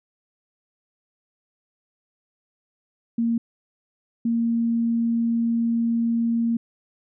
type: tone pair in turn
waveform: sine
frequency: 231.7 / 231.7 Hz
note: A#3 / A#3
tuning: -10 / -10 cents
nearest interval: unison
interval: 0 cents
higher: neither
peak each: -19 dBFS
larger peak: neither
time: 3.18-3.38 / 4.25-6.57 s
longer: second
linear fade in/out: 5 ms
effects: none